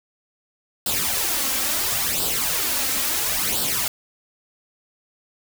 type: noise with flanger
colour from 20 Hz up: white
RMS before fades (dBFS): -23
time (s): 0.86-3.88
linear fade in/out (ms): 2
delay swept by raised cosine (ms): 0.23 to 3.83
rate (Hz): 0.73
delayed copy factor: +0.65
effects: none